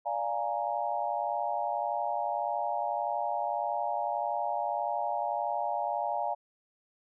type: chord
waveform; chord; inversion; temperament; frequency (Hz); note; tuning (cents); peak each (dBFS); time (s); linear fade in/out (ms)
sine; Bb dominant seventh; first; equal; 587.3 / 698.5 / 830.6 / 932.3; D5 / F5 / Ab5 / Bb5; 0 / 0 / 0 / 0; -36 / -33 / -33 / -36; 0.05-6.35; 20
effects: none